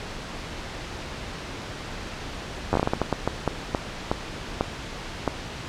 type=slowing click train; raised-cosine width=1 ms; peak=-7 dBFS; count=16; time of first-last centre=2.73-5.277 s; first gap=10 ms; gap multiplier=1.35; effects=pink hiss -35 dBFS RMS until 5.68 s + low-pass 5000 Hz 12 dB/octave